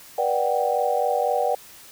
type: chord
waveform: sine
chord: G major seventh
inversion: first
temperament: equal with one note detuned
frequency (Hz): 485.4 / 587.3 / 740 / 784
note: B4 / D5 / F#5 / G5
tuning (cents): -30 / 0 / 0 / 0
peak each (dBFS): -25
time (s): 0.18-1.55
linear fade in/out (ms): 5
effects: white hiss -46 dBFS RMS until 1.91 s